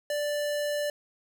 square tone, 587.3 Hz, D5, in tune, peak -28 dBFS, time 0.1-0.9 s, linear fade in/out 2 ms, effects none

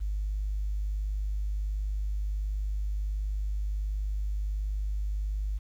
sine tone, 50.7 Hz, G#1, 41 cents flat, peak -27 dBFS, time 0-5.59 s, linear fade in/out 20 ms, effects tanh soft clip ceiling -23 dBFS + 10-bit

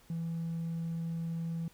triangle tone, 165.8 Hz, E3, 10 cents sharp, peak -30 dBFS, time 0.1-1.68 s, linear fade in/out 2 ms, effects tanh soft clip ceiling -29 dBFS + pink hiss -62 dBFS RMS until 1.73 s

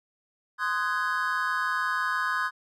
triangle chord, Ab dominant seventh, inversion first, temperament just, 1038.3 / 1245.9 / 1495.1 / 1661.2 Hz, C6 / Eb6 / Gb6 / Ab6, -14 / +2 / +18 / 0 cents, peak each -29 dBFS, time 0.58-2.51 s, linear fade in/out 50 ms, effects none

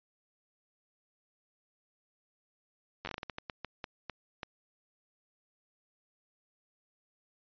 slowing click train, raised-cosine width 0.3 ms, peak -22 dBFS, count 15, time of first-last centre 3.05-4.432 s, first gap 10 ms, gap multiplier 1.31, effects resampled to 11025 Hz

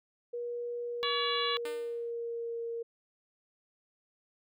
sine tone with pitch glide, 479 to 464.3 Hz, A#4 to A#4, +47 to -7 cents, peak -34 dBFS, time 0.33-2.83 s, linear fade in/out 10 ms, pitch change -54 cents, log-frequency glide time 0.82-2.62 s
harmonic tone, 568 Hz, C#5, 42 cents sharp, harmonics 2 / 3 / 4 / 5 / 6 / 7, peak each -34 / -40 / -40 / -38 / -35 / -37 dBFS, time 1.03-1.57 s, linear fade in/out 0 ms
5% pulse tone with exponential decay, 300 Hz, D4, 37 cents sharp, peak -28 dBFS, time 1.65-2.11 s, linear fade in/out 2 ms, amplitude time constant 100 ms
effects none

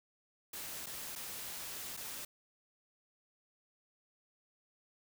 white noise with dropouts, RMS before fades -44 dBFS, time 0.53-2.25 s, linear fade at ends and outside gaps 5 ms, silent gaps 0.861-0.866 / 1.154-1.159 / 1.968-1.972 s, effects none

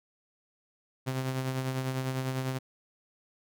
sawtooth tone with tremolo, 130.81 Hz, C3, in tune, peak -24 dBFS, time 1.06-2.59 s, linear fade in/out 20 ms, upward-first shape triangle, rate 10 Hz, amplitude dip 50%, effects none

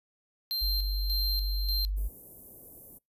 square tone with tremolo, 4155 Hz, C8, 13 cents flat, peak -29 dBFS, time 0.51-1.85 s, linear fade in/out 0 ms, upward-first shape square, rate 1.7 Hz, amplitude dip 55%
sine tone, 49 Hz, G1, in tune, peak -27 dBFS, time 0.61-2.09 s, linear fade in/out 20 ms
white band-stop noise, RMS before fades -45 dBFS, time 1.96-2.99 s, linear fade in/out 20 ms, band 530 to 13000 Hz, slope 24 dB/octave
effects noise-tail reverb RT60 0.2 s tail -25 dB re dry + resampled to 32000 Hz

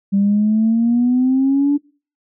sine exponential sweep, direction up, 196 to 291 Hz, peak -11 dBFS, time 0.12-1.78 s, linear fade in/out 20 ms, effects noise-tail reverb RT60 0.4 s tail -25 dB re dry + tanh soft clip ceiling -7 dBFS

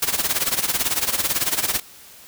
white noise with tremolo, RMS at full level -19 dBFS, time 0.02-1.8 s, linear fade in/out 5 ms, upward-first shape sine, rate 18 Hz, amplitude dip 80%, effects white hiss -45 dBFS RMS until 2.27 s

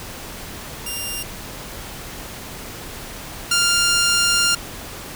10% pulse tone pair in turn, 2794 / 1397 Hz, F7 / F6, 0 / 0 cents, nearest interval octave, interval 1200 cents, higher first, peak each -17 / -7 dBFS, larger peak second, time 0.86-1.23 / 3.51-4.55 s, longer second, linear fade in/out 5 ms, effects pink hiss -34 dBFS RMS until 5.15 s

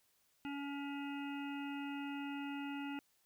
harmonic tone, 282.4 Hz, C#4, 32 cents sharp, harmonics 1 / 3 / 5 / 7 / 9 / 10, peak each -41 / -49 / -52 / -56 / -53 / -55 dBFS, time 0.45-2.99 s, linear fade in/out 0 ms, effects white hiss -75 dBFS RMS until 3.25 s

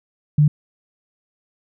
sine tone, 148.7 Hz, D3, 22 cents sharp, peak -10 dBFS, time 0.38-0.48 s, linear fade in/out 5 ms, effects none

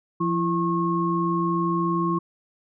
sine tone cluster, 173.1 / 336.1 / 1086 Hz, F3 / E4 / C#6, -15 / +34 / -36 cents, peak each -25 dBFS, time 0.2-2.19 s, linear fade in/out 10 ms, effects none

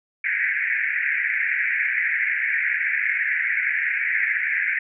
white band-pass noise, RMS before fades -23 dBFS, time 0.24-4.79 s, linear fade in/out 5 ms, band 1600 to 2300 Hz, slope 96 dB/octave, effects none

